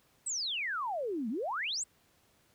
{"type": "exponential two-way sweep", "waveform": "sine", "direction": "down then up", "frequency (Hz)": [8372, 207.2, 8372], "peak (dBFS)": -32, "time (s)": [0.26, 1.84], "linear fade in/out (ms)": 10, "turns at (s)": 1.29, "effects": ["pink hiss -68 dBFS RMS until 2.54 s", "high-pass 60 Hz 12 dB/octave"]}